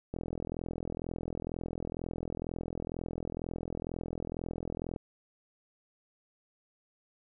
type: click train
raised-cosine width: 2 ms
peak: -23 dBFS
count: 204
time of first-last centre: 0.14-4.962 s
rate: 42.1 Hz
effects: none